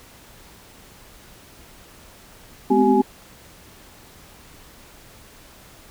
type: tone cluster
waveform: sine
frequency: 210.5 / 253.5 / 263.2 / 386.5 / 838 Hz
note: G#3 / B3 / C4 / G4 / G#5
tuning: +24 / +45 / +10 / -24 / +15 cents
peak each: -21 / -18 / -25 / -18 / -20 dBFS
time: 2.7-3.02 s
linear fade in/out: 10 ms
effects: pink hiss -47 dBFS RMS until 5.9 s